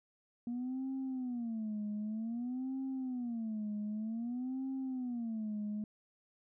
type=tone with vibrato; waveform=sine; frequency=235.8 Hz; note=A#3; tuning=20 cents sharp; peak=-34 dBFS; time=0.47-5.84 s; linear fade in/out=2 ms; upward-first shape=sine; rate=0.53 Hz; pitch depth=210 cents each way; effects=tanh soft clip ceiling -33 dBFS